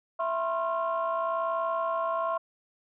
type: tone cluster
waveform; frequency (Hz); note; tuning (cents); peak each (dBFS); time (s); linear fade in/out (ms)
sine; 662 / 1014 / 1075 / 1375; E5 / B5 / C6 / F6; +7 / +45 / +47 / -27; -29 / -36 / -29 / -38; 0.19-2.38; 10
effects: tanh soft clip ceiling -19 dBFS